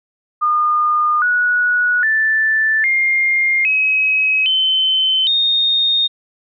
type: tone with pitch steps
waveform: sine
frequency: 1217 / 1464.1 / 1761.3 / 2119 / 2549 / 3067 / 3689 Hz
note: D#6 / F#6 / A6 / C7 / D#7 / G7 / A#7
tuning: -39 / -19 / +1 / +21 / +41 / -38 / -19 cents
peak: -12 dBFS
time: 0.41-6.08 s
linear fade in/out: 20 ms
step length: 810 ms
effects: none